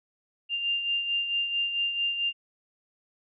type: beating tone pair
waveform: sine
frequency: 2794 / 2798.5 Hz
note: F7 / F7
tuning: 0 / +3 cents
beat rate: 4.5 Hz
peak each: -26 / -35 dBFS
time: 0.49-2.33 s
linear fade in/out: 50 ms
effects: none

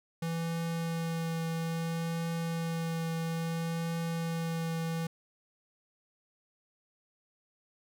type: tone with vibrato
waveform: square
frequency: 165.4 Hz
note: E3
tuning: 6 cents sharp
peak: -32 dBFS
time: 0.22-5.07 s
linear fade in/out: 5 ms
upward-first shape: triangle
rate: 0.6 Hz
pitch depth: 13 cents each way
effects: none

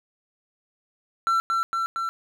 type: tone with echo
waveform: triangle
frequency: 1348 Hz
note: E6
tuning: 38 cents sharp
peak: -17 dBFS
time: 1.27-1.4 s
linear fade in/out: 0 ms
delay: 230 ms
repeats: 3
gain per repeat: -2 dB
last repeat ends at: 2.09 s
effects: none

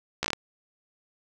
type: slowing click train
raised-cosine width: 0.2 ms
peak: -9 dBFS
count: 6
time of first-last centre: 0.23-0.332 s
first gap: 14 ms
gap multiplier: 1.19
effects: none

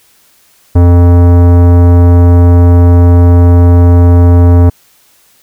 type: tone with tanh clipping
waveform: sine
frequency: 87.31 Hz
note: F2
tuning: in tune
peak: -3 dBFS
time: 0.75-4.7 s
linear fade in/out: 10 ms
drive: 18 dB
effects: white hiss -47 dBFS RMS until 5.42 s

